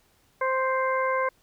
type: harmonic tone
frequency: 523.3 Hz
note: C5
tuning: in tune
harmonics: 1 / 2 / 3 / 4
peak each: -26 / -26 / -32 / -33 dBFS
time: 0.41-1.29 s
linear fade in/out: 5 ms
effects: pink hiss -64 dBFS RMS until 1.42 s